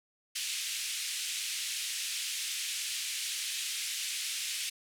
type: band-pass noise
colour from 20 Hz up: pink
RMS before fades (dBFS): -36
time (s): 0.35-4.7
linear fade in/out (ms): 10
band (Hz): 2400 to 11000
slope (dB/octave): 24
effects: none